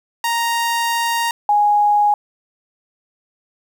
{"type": "tone pair in turn", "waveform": ["sawtooth", "sine"], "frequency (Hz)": [932.3, 828.8], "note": ["A#5", "G#5"], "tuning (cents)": [0, -4], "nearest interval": "major second", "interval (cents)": 204, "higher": "first", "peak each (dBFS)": [-13, -11], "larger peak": "second", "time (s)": [[0.24, 1.31], [1.49, 2.14]], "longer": "first", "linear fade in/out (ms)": 2, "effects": ["8-bit"]}